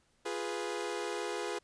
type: chord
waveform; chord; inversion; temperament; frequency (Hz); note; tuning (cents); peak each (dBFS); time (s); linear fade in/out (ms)
sawtooth; F diminished; none; equal; 349.2 / 415.3 / 493.9; F4 / Ab4 / Cb5; 0 / 0 / 0; -36 / -34 / -36; 0.25-1.59; 10
effects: pink hiss -71 dBFS RMS until 1.63 s + resampled to 22050 Hz